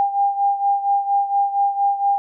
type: beating tone pair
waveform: sine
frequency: 800 / 804.3 Hz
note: G5 / G5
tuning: +35 / +44 cents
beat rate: 4.3 Hz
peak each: -17 / -22 dBFS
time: 0-2.18 s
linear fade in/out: 0 ms
effects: none